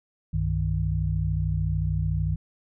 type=tone cluster; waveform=sine; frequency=63.6 / 97.1 / 154.8 Hz; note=C2 / G2 / D#3; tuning=-48 / -16 / -9 cents; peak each=-27 dBFS; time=0.33-2.36 s; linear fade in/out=10 ms; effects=none